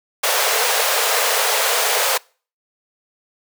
pink high-pass noise, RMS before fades -18 dBFS, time 0.23-2.18 s, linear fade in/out 10 ms, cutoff 430 Hz, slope 96 dB/octave, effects noise-tail reverb RT60 0.4 s tail -26 dB re dry

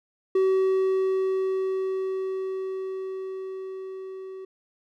triangle tone with level ramp, 380 Hz, F#4, 46 cents sharp, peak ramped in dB -16 to -34 dBFS, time 0.35-4.45 s, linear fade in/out 5 ms, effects none

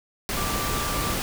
sine tone in noise, 1174.7 Hz, D6, in tune, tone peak -31 dBFS, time 0.37-1.14 s, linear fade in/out 0 ms, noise pink, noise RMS -27 dBFS, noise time 0.29-1.22 s, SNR -7 dB, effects none

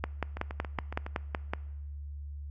two click trains, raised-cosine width 0.5 ms, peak -15 / -23 dBFS, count 9 / 6, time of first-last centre 0.04-1.535 / 0.37-1.064 s, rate 5.35 / 7.2 Hz, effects noise-tail reverb RT60 1.0 s tail -21 dB re dry + added 72 Hz sine -38 dBFS peak until 2.5 s

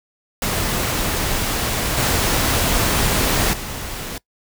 pink noise with level steps, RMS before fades -21 / -18 / -29 dBFS, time 0.42-4.18 s, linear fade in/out 2 ms, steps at 1.97 / 3.53 s, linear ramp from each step 5 ms, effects noise-tail reverb RT60 0.1 s tail -22 dB re dry

